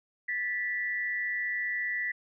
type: tone pair together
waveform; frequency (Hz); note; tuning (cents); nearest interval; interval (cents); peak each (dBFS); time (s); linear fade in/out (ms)
sine; 1760 / 1965.3; A6 / B6; 0 / -9; major second; 191; -35 / -30; 0.28-2.12; 10
effects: none